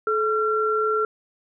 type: tone pair together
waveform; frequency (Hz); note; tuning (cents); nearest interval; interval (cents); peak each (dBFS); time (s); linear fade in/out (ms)
sine; 431.7 / 1364.6; A4 / F6; -33 / -41; octave + minor sixth; 1992; -22; 0.07-1.05; 2
effects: none